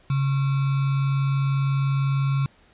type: tone with sample-and-hold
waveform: sine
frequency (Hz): 137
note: C#3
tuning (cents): -20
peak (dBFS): -19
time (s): 0.1-2.46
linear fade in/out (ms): 2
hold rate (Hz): 1225
effects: pink hiss -57 dBFS RMS until 2.73 s + resampled to 8000 Hz